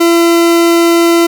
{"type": "tone", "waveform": "40% pulse", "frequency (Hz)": 338.2, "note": "E4", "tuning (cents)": 44, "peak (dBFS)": -5, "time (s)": [0, 1.27], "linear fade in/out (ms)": 10, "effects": []}